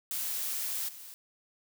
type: noise with level steps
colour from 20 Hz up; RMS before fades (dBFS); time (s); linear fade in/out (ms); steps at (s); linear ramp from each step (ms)
blue; -34 / -47; 0.11-1.14; 0; 0.88; 10
effects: none